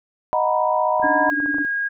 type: chord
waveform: sine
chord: B major seventh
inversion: first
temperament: equal with one note detuned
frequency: 622.3 / 735.3 / 932.3 / 987.8 Hz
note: D#5 / F#5 / A#5 / B5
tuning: 0 / -11 / 0 / 0 cents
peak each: -21 / -23 / -24 / -21 dBFS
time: 0.33-1.3 s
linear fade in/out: 0 ms
type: clicks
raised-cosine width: 1 ms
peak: -22 dBFS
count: 8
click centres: 0.998 / 1.032 / 1.063 / 1.289 / 1.402 / 1.46 / 1.544 / 1.584 s
type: tone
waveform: sine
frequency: 1634 Hz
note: G#6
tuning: 29 cents flat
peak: -20 dBFS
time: 1.02-1.89 s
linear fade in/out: 20 ms
type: tone with tremolo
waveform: sine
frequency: 293.3 Hz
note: D4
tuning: 2 cents flat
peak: -20 dBFS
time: 1.04-1.65 s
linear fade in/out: 0 ms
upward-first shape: sine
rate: 18 Hz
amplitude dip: 85%
effects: none

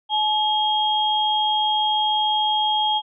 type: tone pair together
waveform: sine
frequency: 853 / 3253 Hz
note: G#5 / G#7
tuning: +46 / -37 cents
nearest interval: octave + major seventh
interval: 2317 cents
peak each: -20 / -21 dBFS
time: 0.09-3.02 s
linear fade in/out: 50 ms
effects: none

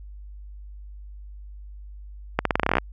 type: accelerating click train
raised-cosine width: 0.5 ms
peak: -4 dBFS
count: 13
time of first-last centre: 2.39-2.783 s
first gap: 63 ms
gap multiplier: 0.87
effects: added 50 Hz sine -38 dBFS peak until 2.92 s

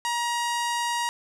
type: tone with low-pass filter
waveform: sawtooth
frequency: 949 Hz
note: A#5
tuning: 31 cents sharp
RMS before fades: -27 dBFS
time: 0.05-1.09 s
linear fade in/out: 0 ms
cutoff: 8900 Hz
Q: 1.2
effects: none

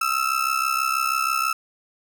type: ring-modulated tone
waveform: 35% pulse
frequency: 1318.5 Hz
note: E6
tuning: in tune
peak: -16 dBFS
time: 0.01-1.53 s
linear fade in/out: 5 ms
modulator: 33.1 Hz
effects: none

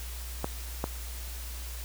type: clicks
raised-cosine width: 1 ms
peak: -15 dBFS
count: 2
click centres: 0.444 / 0.841 s
effects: added 60 Hz sine -37 dBFS peak until 1.84 s + white hiss -44 dBFS RMS until 1.84 s

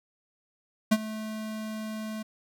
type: tone with ADSR envelope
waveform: square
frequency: 217.2 Hz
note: A3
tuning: 22 cents flat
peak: -17 dBFS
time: 0.91-2.23 s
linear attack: 13 ms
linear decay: 45 ms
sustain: -17 dB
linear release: 11 ms
effects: none

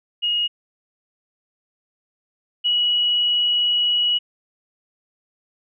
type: tone pair in turn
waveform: sine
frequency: 2877 / 2921 Hz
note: F#7 / F#7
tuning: -49 / -23 cents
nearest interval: unison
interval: 26 cents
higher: second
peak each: -18 / -16 dBFS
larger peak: second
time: 0.22-0.48 / 2.64-4.19 s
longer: second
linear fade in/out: 20 ms
effects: none

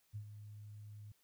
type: tone with ADSR envelope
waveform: sine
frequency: 104.8 Hz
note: G#2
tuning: 16 cents sharp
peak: -40 dBFS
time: 0.13-1.12 s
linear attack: 28 ms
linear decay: 81 ms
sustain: -9 dB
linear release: 4 ms
effects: white hiss -75 dBFS RMS until 1.23 s

